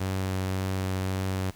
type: tone with vibrato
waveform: sawtooth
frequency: 94.5 Hz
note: F#2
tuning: 37 cents sharp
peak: -23 dBFS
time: 0-1.51 s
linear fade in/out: 10 ms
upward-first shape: sine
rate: 1.8 Hz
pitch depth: 8 cents each way
effects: pink hiss -53 dBFS RMS until 1.55 s